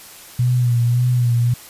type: tone with vibrato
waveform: sine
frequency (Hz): 121.8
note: B2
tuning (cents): -24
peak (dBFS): -13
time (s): 0.39-1.54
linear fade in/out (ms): 5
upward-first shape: sine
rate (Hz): 1.8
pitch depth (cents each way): 43
effects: white hiss -40 dBFS RMS until 1.69 s + resampled to 32000 Hz